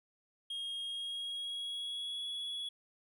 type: tone with pitch glide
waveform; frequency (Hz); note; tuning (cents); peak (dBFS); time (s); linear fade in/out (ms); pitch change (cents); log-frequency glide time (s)
triangle; 3254 to 3371; G#7 to G#7; -36 to +25; -36; 0.5-2.69; 5; +61; 0.84-2.25
effects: none